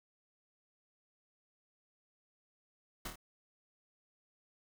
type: noise with echo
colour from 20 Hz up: pink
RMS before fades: -41 dBFS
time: 3.05-3.08 s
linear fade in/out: 5 ms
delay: 26 ms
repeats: 3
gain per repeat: -4 dB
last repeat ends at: 3.158 s
effects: none